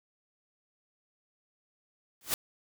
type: noise with exponential growth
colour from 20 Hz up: white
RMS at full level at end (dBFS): -25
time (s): 2.21-2.34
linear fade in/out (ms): 1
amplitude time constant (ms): 27
effects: none